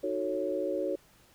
sine chord, D# half-diminished seventh, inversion none, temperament equal with one note detuned, 311.1 / 370 / 444.9 / 554.4 Hz, D#4 / F#4 / A4 / C#5, 0 / 0 / +19 / 0 cents, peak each -36 / -34 / -37 / -32 dBFS, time 0.03-0.96 s, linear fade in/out 10 ms, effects pink hiss -61 dBFS RMS until 1.34 s

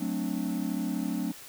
triangle chord, D dominant seventh, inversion first, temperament equal, 185 / 220 / 261.6 / 293.7 Hz, F#3 / A3 / C4 / D4, 0 / 0 / 0 / 0 cents, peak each -32 dBFS, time 0-1.32 s, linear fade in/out 10 ms, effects white hiss -47 dBFS RMS until 1.48 s

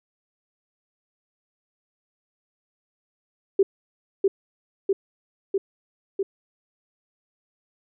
sine tone with echo, 391 Hz, G4, 4 cents flat, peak -13 dBFS, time 3.59-3.63 s, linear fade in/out 5 ms, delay 650 ms, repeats 4, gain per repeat -2 dB, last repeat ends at 6.23 s, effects none

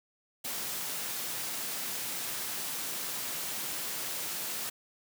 white high-pass noise, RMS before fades -36 dBFS, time 0.44-4.7 s, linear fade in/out 10 ms, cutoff 110 Hz, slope 48 dB/octave, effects none

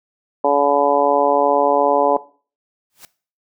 harmonic tone, 142.8 Hz, D3, 48 cents flat, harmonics 2 / 3 / 4 / 5 / 6 / 7, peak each -24 / -20 / -17 / -21 / -19 / -22 dBFS, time 0.44-2.17 s, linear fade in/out 5 ms
white noise with exponential growth, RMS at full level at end -36 dBFS, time 2.9-3.05 s, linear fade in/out 1 ms, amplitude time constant 31 ms
effects noise-tail reverb RT60 0.4 s tail -18 dB re dry

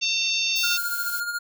harmonic tone, 904 Hz, A5, 47 cents sharp, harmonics 3 / 4 / 5 / 6 / 7, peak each -25 / -27 / -29 / -31 / -32 dBFS, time 0.01-0.78 s, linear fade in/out 20 ms
violet noise, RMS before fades -32 dBFS, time 0.56-1.2 s, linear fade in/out 0 ms
square tone with tremolo, 1415 Hz, F6, 22 cents sharp, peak -25 dBFS, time 0.63-1.39 s, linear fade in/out 10 ms, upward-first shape sine, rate 14 Hz, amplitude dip 55%
effects none

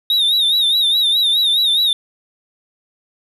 triangle tone with vibrato, 3727 Hz, A#7, 1 cent flat, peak -11 dBFS, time 0.1-1.93 s, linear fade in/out 2 ms, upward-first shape sine, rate 4.8 Hz, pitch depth 92 cents each way, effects none

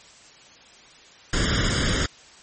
pink noise with comb filter, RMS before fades -22 dBFS, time 1.33-2.06 s, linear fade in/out 2 ms, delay 0.59 ms, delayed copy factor +0.7, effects white hiss -49 dBFS RMS until 2.42 s + MP3 32 kbps

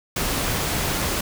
pink noise, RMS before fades -24 dBFS, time 0.16-1.21 s, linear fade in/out 5 ms, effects none

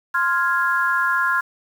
sine chord, F minor, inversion second, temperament equal, 1046.5 / 1396.9 / 1661.2 Hz, C6 / F6 / Ab6, 0 / 0 / 0 cents, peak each -22 / -20 / -22 dBFS, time 0.14-1.41 s, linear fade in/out 10 ms, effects 7-bit

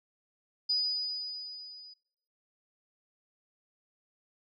sine tone with level ramp, 4954 Hz, D#8, 8 cents flat, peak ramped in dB -25 to -48 dBFS, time 0.69-1.94 s, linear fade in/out 10 ms, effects noise-tail reverb RT60 0.7 s tail -24 dB re dry

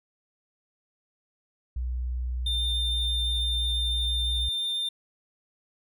sine tone with pitch glide, 61.74 to 62.6 Hz, B1 to B1, 0 to +24 cents, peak -27 dBFS, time 1.76-4.49 s, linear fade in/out 5 ms, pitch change +24 cents, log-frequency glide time 3.93-4.33 s
triangle tone, 3603 Hz, A7, 40 cents sharp, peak -25 dBFS, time 2.46-4.89 s, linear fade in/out 5 ms
effects none

